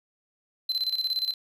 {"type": "tone with tremolo", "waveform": "triangle", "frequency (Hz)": 4067, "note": "C8", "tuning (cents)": -50, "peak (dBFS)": -22, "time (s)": [0.69, 1.34], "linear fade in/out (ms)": 5, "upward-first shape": "square", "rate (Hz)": 17, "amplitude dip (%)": 70, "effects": []}